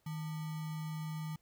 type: tone with sample-and-hold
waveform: sine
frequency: 156.7 Hz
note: D#3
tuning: 13 cents sharp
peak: -37 dBFS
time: 0.06-1.36 s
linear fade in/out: 5 ms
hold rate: 1050 Hz
effects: pink hiss -75 dBFS RMS until 1.41 s